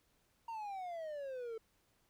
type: exponential sweep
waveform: triangle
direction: down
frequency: 932.3 to 440 Hz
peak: -39 dBFS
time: 0.48-1.58 s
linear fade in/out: 5 ms
effects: pink hiss -75 dBFS RMS until 2.09 s